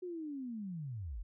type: linear sweep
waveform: sine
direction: down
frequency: 370 to 38.86 Hz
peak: -39 dBFS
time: 0.02-1.23 s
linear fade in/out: 10 ms
effects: none